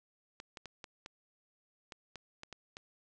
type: clicks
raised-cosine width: 0.2 ms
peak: -28 dBFS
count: 10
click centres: 0.401 / 0.572 / 0.657 / 0.842 / 1.061 / 1.922 / 2.157 / 2.434 / 2.527 / 2.769 s
effects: resampled to 22050 Hz